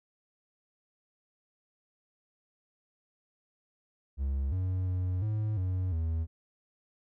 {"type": "tone with pitch steps", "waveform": "triangle", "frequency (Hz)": [68.3, 92.6, 91.5, 107.4, 92.3, 81.3], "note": ["C#2", "F#2", "F#2", "A2", "F#2", "E2"], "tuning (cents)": [-25, 2, -19, -41, -4, -23], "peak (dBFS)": -26, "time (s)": [4.17, 6.27], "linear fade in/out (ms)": 50, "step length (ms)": 350, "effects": []}